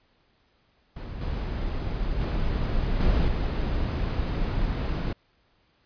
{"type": "noise with level steps", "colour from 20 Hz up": "brown", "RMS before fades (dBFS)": [-35, -29, -26, -22, -26], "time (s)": [0.96, 5.13], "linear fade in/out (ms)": 5, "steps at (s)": [1.21, 2.2, 3, 3.28], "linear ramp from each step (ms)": 2, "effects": ["pink hiss -66 dBFS RMS until 5.85 s", "resampled to 11025 Hz"]}